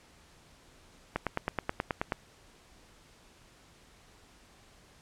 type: click train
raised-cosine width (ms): 0.5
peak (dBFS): -14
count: 10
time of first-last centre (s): 1.16-2.122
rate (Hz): 9.36
effects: pink hiss -59 dBFS RMS until 5.01 s + low-pass 9000 Hz 12 dB/octave